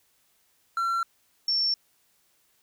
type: tone pair in turn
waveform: triangle / sine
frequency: 1359 / 5436 Hz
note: F6 / F8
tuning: -48 / -48 cents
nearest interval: 2 octaves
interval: 2400 cents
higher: second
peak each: -22 dBFS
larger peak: neither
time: 0.77-1.03 / 1.48-1.74 s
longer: neither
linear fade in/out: 2 ms
effects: white hiss -67 dBFS RMS until 2.62 s